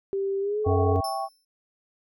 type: tone with pitch glide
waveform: sine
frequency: 392 to 427.5 Hz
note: G4 to A4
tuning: 0 to -50 cents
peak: -24 dBFS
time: 0.13-0.96 s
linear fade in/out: 0 ms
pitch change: +150 cents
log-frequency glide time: 0.4-0.61 s
type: chord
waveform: sine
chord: C# diminished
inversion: first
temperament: equal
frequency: 659.3 / 784 / 1108.7 Hz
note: E5 / G5 / C#6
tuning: 0 / 0 / 0 cents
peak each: -33 / -29 / -33 dBFS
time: 0.64-1.29 s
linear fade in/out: 50 ms
type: harmonic tone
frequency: 92.5 Hz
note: F#2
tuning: in tune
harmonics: 1 / 3 / 5 / 7 / 8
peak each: -22 / -30 / -31 / -35 / -38 dBFS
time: 0.66-1.01 s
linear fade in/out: 10 ms
type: tone with exponential decay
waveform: sawtooth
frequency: 5310 Hz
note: E8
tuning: 12 cents sharp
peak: -29 dBFS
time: 1.04-1.45 s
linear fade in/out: 5 ms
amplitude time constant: 88 ms
effects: none